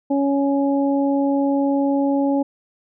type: harmonic tone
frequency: 278.7 Hz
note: C#4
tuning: 9 cents sharp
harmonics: 1 / 2 / 3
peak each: -17 / -23 / -27 dBFS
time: 0.1-2.43 s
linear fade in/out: 10 ms
effects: none